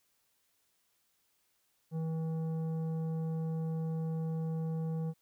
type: tone with tanh clipping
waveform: triangle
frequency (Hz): 161.2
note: E3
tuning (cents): -38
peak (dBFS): -34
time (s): 1.91-5.14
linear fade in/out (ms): 50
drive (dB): 14
effects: white hiss -75 dBFS RMS until 5.21 s